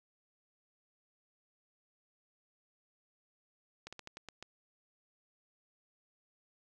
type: slowing click train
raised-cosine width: 0.2 ms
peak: -28 dBFS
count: 7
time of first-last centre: 3.87-4.426 s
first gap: 56 ms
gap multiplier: 1.2
effects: none